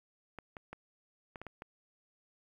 clicks, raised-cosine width 0.5 ms, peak -29 dBFS, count 7, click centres 0.387 / 0.568 / 0.73 / 1.358 / 1.416 / 1.467 / 1.621 s, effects 10-bit

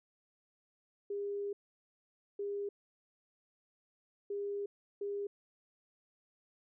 sine tone bursts at uneven times, 404.4 Hz, G#4, 46 cents flat, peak -35 dBFS, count 4, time 1.1-1.53 / 2.39-2.69 / 4.3-4.66 / 5.01-5.27 s, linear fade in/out 5 ms, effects none

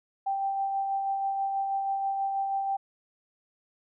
sine tone with tremolo, 784 Hz, G5, in tune, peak -25 dBFS, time 0.26-2.77 s, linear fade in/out 10 ms, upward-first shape sine, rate 6.2 Hz, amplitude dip 30%, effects none

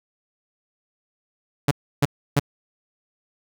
sawtooth tone bursts, 142.6 Hz, C#3, 49 cents sharp, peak -11 dBFS, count 3, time 1.68-2.396 s, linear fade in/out 5 ms, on 32 ms, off 310 ms, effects none

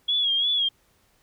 sine tone with vibrato, 3322 Hz, G#7, in tune, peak -20 dBFS, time 0.08-0.69 s, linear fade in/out 10 ms, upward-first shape sine, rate 2.9 Hz, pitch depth 69 cents each way, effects pink hiss -64 dBFS RMS until 1.22 s

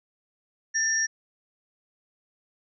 sine tone pair together, 1784 / 5664 Hz, A6 / F8, +23 / +23 cents, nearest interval octave + minor sixth, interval 2000 cents, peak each -25 dBFS, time 0.74-1.07 s, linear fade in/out 20 ms, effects none

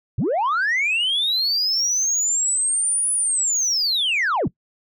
sine linear two-way sweep, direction up then down, 82 to 9930 to 82 Hz, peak -16 dBFS, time 0.18-4.48 s, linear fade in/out 5 ms, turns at 3.12 s, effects noise-tail reverb RT60 0.1 s tail -23 dB re dry + tanh soft clip ceiling -16 dBFS

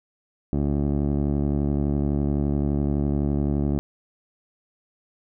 15% pulse tone with low-pass filter, 71.8 Hz, D2, 39 cents flat, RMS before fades -23 dBFS, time 0.53-3.79 s, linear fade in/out 0 ms, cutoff 430 Hz, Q 1.5, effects none

